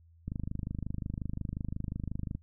click train, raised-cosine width 5 ms, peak -23 dBFS, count 54, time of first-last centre 0.28-2.35 s, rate 25.6 Hz, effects noise-tail reverb RT60 0.1 s tail -25 dB re dry + added 83 Hz sine -57 dBFS peak until 2.42 s

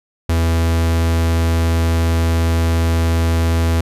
45% pulse tone, 82.8 Hz, E2, 8 cents sharp, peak -13 dBFS, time 0.29-3.81 s, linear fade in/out 5 ms, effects resampled to 32000 Hz

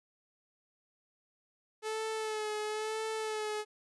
sawtooth tone with vibrato, 432.4 Hz, A4, 30 cents flat, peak -30 dBFS, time 1.82-3.65 s, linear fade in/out 50 ms, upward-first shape sine, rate 1 Hz, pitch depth 33 cents each way, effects resampled to 24000 Hz + 12-bit

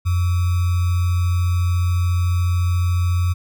sine tone with sample-and-hold, 88.6 Hz, F2, 25 cents sharp, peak -15 dBFS, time 0.05-3.34 s, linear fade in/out 20 ms, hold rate 1225 Hz, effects none

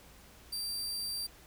sawtooth tone, 4699 Hz, D8, in tune, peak -32 dBFS, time 0.52-1.27 s, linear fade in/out 10 ms, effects added 60 Hz sine -60 dBFS peak until 1.46 s + pink hiss -57 dBFS RMS until 1.46 s

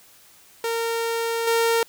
sawtooth tone with level steps, 460 Hz, A#4, 23 cents flat, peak -19 / -14 dBFS, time 0.64-1.83 s, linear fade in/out 2 ms, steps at 1.47 s, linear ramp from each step 5 ms, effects white hiss -52 dBFS RMS until 1.88 s

